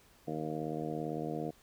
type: harmonic tone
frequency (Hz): 77.78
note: D#2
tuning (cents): 0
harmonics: 2 / 3 / 4 / 5 / 6 / 7 / 8 / 9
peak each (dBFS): -41 / -43 / -40 / -45 / -41 / -47 / -48 / -43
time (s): 0.27-1.51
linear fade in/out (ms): 10
effects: pink hiss -63 dBFS RMS until 1.62 s